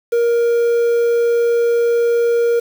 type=tone with quantisation; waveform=triangle; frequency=470.7 Hz; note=A#4; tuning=17 cents sharp; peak=-10 dBFS; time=0.12-2.6 s; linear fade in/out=10 ms; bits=6; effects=none